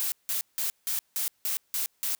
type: noise bursts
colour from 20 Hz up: blue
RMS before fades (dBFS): -29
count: 8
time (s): 0-2.15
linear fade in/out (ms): 0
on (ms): 120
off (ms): 170
effects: white hiss -70 dBFS RMS until 2.19 s